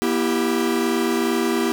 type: chord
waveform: 45% pulse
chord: E minor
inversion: second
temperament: equal with one note detuned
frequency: 241 / 329.6 / 392 Hz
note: B3 / E4 / G4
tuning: -42 / 0 / 0 cents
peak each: -23 dBFS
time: 0.02-1.72 s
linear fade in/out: 0 ms
effects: none